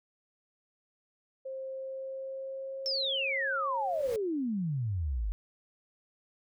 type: tone with pitch glide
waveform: sine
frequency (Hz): 530 to 543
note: C5 to C#5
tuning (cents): +22 to -36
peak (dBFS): -36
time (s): 1.45-4.17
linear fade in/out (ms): 10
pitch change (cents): +42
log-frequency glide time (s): 1.71-3.58
type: exponential sweep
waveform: sine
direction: down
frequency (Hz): 5460 to 46.25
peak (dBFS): -29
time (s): 2.86-5.32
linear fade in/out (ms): 0
type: noise with exponential growth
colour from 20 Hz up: pink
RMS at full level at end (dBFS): -44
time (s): 3.65-4.16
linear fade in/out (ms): 1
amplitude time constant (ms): 110
effects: none